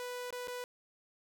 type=tone with dropouts; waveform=sawtooth; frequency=493.8 Hz; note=B4; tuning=in tune; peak=-35 dBFS; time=0-0.64 s; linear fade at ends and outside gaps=0 ms; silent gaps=0.305-0.326 / 0.473-0.481 s; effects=none